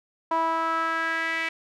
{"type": "tone with band-pass filter sweep", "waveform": "sawtooth", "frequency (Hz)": 326.9, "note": "E4", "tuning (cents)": -14, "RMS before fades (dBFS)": -26, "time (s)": [0.31, 1.49], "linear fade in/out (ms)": 5, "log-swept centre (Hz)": [940, 2200], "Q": 4.1, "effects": []}